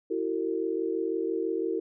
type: tone cluster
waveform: sine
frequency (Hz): 330.1 / 376.1 / 453.7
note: E4 / F#4 / A#4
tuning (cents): +2 / +28 / -47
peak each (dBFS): -31 / -31 / -31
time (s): 0.1-1.8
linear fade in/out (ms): 10
effects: none